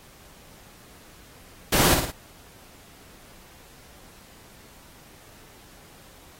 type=noise with echo; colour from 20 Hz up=pink; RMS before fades=-21 dBFS; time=1.72-1.95 s; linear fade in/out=10 ms; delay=55 ms; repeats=3; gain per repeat=-5 dB; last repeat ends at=2.115 s; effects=pink hiss -51 dBFS RMS until 6.39 s + AAC 48 kbps